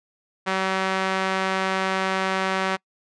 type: tone with band-pass filter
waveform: sawtooth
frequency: 190 Hz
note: F#3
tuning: 46 cents sharp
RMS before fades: -24 dBFS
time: 0.46-2.77 s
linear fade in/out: 20 ms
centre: 1500 Hz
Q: 0.79
effects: noise-tail reverb RT60 0.1 s tail -26 dB re dry + resampled to 22050 Hz